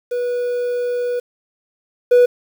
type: tone pair in turn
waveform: triangle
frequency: 488.2 / 490.2 Hz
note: B4 / B4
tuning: -20 / -13 cents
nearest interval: unison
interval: 7 cents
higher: second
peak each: -16 / -5 dBFS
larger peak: second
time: 0.11-1.2 / 2.11-2.26 s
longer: first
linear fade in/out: 10 ms
effects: tanh soft clip ceiling -1 dBFS + 7-bit